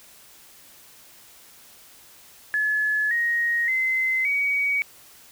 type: tone with pitch steps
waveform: sine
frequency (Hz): 1711 / 1876.7 / 2058 / 2258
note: A6 / A#6 / C7 / C#7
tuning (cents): -49 / +11 / -29 / +31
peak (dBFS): -20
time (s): 2.54-4.82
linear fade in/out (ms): 0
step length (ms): 570
effects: white hiss -50 dBFS RMS until 5.31 s